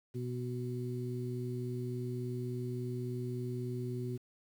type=harmonic tone; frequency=123.47 Hz; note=B2; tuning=in tune; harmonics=1 / 2 / 3; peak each=-37 / -42 / -41 dBFS; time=0.14-4.18 s; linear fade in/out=20 ms; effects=10-bit